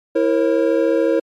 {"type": "chord", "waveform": "triangle", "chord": "A# diminished", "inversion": "second", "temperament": "equal with one note detuned", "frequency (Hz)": [329.6, 466.2, 540.1], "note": ["E4", "A#4", "C#5"], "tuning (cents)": [0, 0, -45], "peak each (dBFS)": -16, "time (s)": [0.15, 1.2], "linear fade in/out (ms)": 10, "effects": ["MP3 64 kbps"]}